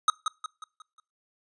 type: tone with echo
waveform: square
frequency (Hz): 1265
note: D#6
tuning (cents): +28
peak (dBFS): -18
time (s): 0.08-0.1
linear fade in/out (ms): 2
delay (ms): 180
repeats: 5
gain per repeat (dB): -7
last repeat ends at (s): 1
effects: noise-tail reverb RT60 0.3 s tail -24 dB re dry + resampled to 22050 Hz